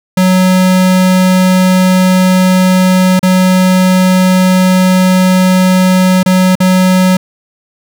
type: tone with dropouts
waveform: square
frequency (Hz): 185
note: F#3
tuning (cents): 0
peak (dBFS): -6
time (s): 0.17-7.17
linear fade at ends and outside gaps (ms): 5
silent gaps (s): 3.194-3.229 / 6.231-6.26 / 6.554-6.602
effects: none